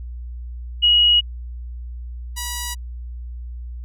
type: tone pair in turn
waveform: sine / 5% pulse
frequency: 2900 / 969.9 Hz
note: F#7 / B5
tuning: -35 / -32 cents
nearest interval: octave + perfect fifth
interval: 1897 cents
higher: first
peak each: -11 / -14 dBFS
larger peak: first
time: 0.82-1.21 / 2.36-2.75 s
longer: neither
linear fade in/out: 20 ms
effects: added 60 Hz sine -29 dBFS peak until 3.84 s